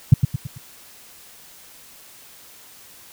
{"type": "tone with echo", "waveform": "sine", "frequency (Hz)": 130.81, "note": "C3", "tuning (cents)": 0, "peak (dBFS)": -3, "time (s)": [0.12, 0.14], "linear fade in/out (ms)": 5, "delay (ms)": 110, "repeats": 4, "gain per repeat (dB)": -7, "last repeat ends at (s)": 0.58, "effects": ["white hiss -46 dBFS RMS until 3.12 s"]}